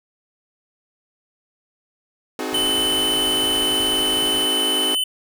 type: chord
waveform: sawtooth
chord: Ab dominant seventh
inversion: first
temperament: equal with one note detuned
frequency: 261.6 / 311.1 / 370 / 426.2 Hz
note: C4 / Eb4 / Gb4 / Ab4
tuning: 0 / 0 / 0 / +45 cents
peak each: -26 dBFS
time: 2.39-4.95 s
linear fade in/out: 2 ms
type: noise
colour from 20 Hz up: pink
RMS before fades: -37 dBFS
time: 2.52-4.45 s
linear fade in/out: 5 ms
type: tone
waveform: square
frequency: 3028 Hz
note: F#7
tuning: 39 cents sharp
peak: -19 dBFS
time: 2.54-5.04 s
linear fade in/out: 5 ms
effects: none